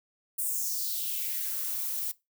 violet noise with high-pass filter sweep, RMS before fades -32 dBFS, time 0.38-2.12 s, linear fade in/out 10 ms, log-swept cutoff 9600 to 550 Hz, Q 3, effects noise-tail reverb RT60 0.2 s tail -19 dB re dry

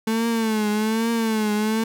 35% pulse tone with vibrato, 220.2 Hz, A3, 2 cents sharp, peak -18 dBFS, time 0.07-1.84 s, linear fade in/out 5 ms, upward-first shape triangle, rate 1.2 Hz, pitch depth 96 cents each way, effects none

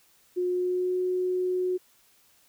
sine tone with pitch glide, 359.9 to 365.6 Hz, F#4 to F#4, -48 to -21 cents, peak -24 dBFS, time 0.36-1.78 s, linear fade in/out 20 ms, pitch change +27 cents, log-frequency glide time 0.49-0.97 s, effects white hiss -62 dBFS RMS until 2.48 s

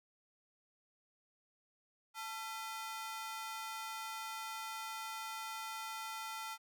sawtooth ring-modulated tone, 1119 Hz, C#6, 16 cents sharp, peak -35 dBFS, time 2.14-6.58 s, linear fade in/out 50 ms, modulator 237 Hz, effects none

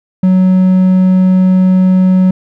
triangle tone, 185.7 Hz, F#3, 7 cents sharp, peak -3 dBFS, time 0.23-2.31 s, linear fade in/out 5 ms, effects none

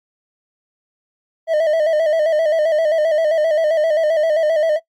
triangle tone with vibrato, 630 Hz, D#5, 21 cents sharp, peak -11 dBFS, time 1.47-4.8 s, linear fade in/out 50 ms, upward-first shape square, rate 7.6 Hz, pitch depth 65 cents each way, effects noise-tail reverb RT60 0.1 s tail -20 dB re dry + Opus 48 kbps

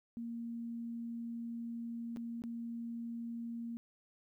sine tone with dropouts, 233.1 Hz, A#3, in tune, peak -39 dBFS, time 0.17-3.77 s, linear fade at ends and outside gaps 0 ms, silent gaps 2.162-2.17 / 2.42-2.438 s, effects 13-bit

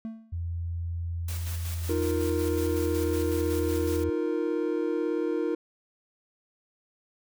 triangle tone with exponential decay, 223.3 Hz, A3, 26 cents sharp, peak -28 dBFS, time 0.05-0.42 s, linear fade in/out 0 ms, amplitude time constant 79 ms
sine tone with pitch glide, 84.9 to 83.15 Hz, F2 to E2, -48 to +16 cents, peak -29 dBFS, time 0.32-4.1 s, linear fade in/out 10 ms, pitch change -36 cents, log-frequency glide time 1.06-3.34 s
white noise with tremolo, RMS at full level -40 dBFS, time 1.28-4.04 s, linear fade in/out 5 ms, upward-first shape square, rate 5.4 Hz, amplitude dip 40%
triangle chord, Eb suspended second, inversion none, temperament equal, 311.1 / 349.2 / 466.2 Hz, Eb4 / F4 / Bb4, 0 / 0 / 0 cents, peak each -28 dBFS, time 1.89-5.55 s, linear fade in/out 5 ms
effects none

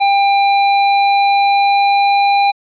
square tone with pitch glide, 797 to 802.1 Hz, G5 to G5, +28 to +40 cents, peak -10 dBFS, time 0-2.52 s, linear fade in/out 20 ms, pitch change +12 cents, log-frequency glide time 0.35-2.24 s, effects resampled to 11025 Hz

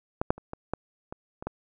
clicks, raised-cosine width 1 ms, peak -12 / -7 / -29 / -21 / -14 / -23 / -24 / -17 dBFS, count 8, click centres 0.215 / 0.305 / 0.38 / 0.534 / 0.736 / 1.125 / 1.425 / 1.47 s, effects none

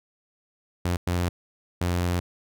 sawtooth tone bursts at uneven times, 88.2 Hz, F2, 18 cents sharp, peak -19 dBFS, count 3, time 0.85-0.97 / 1.07-1.29 / 1.81-2.2 s, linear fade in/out 5 ms, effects none

